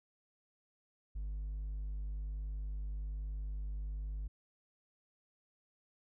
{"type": "tone with hard clipping", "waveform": "sine", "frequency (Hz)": 50.6, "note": "G#1", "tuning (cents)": -44, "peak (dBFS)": -38, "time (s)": [1.15, 4.28], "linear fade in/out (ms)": 10, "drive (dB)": 2, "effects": []}